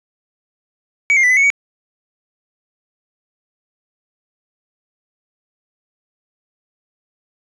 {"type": "tone with pitch steps", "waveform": "triangle", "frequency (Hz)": [2269, 2121, 1984, 2022, 2209, 2253], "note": ["C#7", "C7", "B6", "B6", "C#7", "C#7"], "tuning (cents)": [40, 23, 7, 40, -7, 28], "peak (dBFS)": -8, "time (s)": [1.1, 1.502], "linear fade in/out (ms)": 0, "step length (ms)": 67, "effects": ["resampled to 22050 Hz"]}